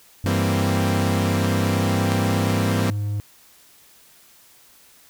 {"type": "tone with pitch glide", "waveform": "triangle", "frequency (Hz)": [96.9, 103.26], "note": ["G2", "G#2"], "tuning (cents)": [-20, -9], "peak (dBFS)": -20, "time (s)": [0.24, 3.2], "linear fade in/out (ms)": 0, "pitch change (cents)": 111, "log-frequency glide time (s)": [1.05, 2.96]}
{"type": "chord", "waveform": "sawtooth", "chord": "C dominant seventh", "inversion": "first", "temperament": "equal", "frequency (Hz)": [164.81, 196, 233.1, 261.6], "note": ["E3", "G3", "Bb3", "C4"], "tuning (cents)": [0, 0, 0, 0], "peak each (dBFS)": -22, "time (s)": [0.26, 2.9], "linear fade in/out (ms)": 0}
{"effects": ["white hiss -52 dBFS RMS until 5.09 s"]}